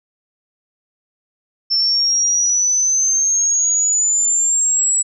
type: exponential sweep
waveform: sine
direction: up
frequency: 5350 to 7850 Hz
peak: -13 dBFS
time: 1.7-5.03 s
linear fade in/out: 20 ms
effects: none